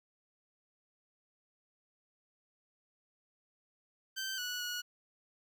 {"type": "tone with pitch steps", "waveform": "15% pulse", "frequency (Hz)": [1552, 1471, 1457], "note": ["G6", "F#6", "F#6"], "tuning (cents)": [-18, -11, -27], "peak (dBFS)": -30, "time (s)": [4.16, 4.82], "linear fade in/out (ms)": 20, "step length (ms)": 220, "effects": []}